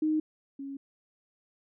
sine tone pair in turn, 310 / 275.7 Hz, D#4 / C#4, -6 / -9 cents, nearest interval major second, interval 203 cents, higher first, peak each -24 / -36 dBFS, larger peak first, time 0.02-0.2 / 0.59-0.77 s, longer neither, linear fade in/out 5 ms, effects none

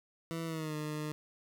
20% pulse tone with pitch glide, 164.81 to 152.01 Hz, E3 to D#3, 0 to -40 cents, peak -31 dBFS, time 0.31-1.12 s, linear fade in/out 0 ms, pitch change -140 cents, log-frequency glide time 0.45-0.75 s, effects none

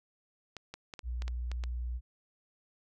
clicks, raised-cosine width 0.2 ms, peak -25 dBFS, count 8, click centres 0.567 / 0.74 / 0.938 / 0.992 / 1.221 / 1.28 / 1.516 / 1.638 s
sine tone, 60.5 Hz, B1, 35 cents flat, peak -33 dBFS, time 1.03-2.01 s, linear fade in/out 50 ms
effects none

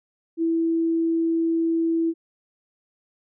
sine tone, 329.6 Hz, E4, in tune, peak -19 dBFS, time 0.37-2.14 s, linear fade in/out 50 ms, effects none

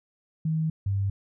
sine tone pair in turn, 158.8 / 98.68 Hz, D#3 / G2, +36 / +12 cents, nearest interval minor sixth, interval 824 cents, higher first, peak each -23 dBFS, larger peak neither, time 0.45-0.7 / 0.86-1.1 s, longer first, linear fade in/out 5 ms, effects none

